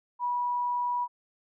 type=tone; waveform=sine; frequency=975 Hz; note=B5; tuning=23 cents flat; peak=-26 dBFS; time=0.19-1.08 s; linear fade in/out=50 ms; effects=none